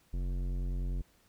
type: tone with tanh clipping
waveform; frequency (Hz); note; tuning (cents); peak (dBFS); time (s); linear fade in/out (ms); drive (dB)
sine; 45.04; F#1; -46; -33; 0.13-1.02; 10; 15
effects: pink hiss -67 dBFS RMS until 1.28 s